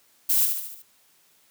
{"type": "noise with echo", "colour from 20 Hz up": "violet", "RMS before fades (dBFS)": -21, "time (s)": [0.29, 0.46], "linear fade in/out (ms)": 10, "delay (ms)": 73, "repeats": 5, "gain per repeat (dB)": -5, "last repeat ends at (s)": 0.825, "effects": ["white hiss -61 dBFS RMS until 1.5 s", "high-pass 100 Hz 12 dB/octave"]}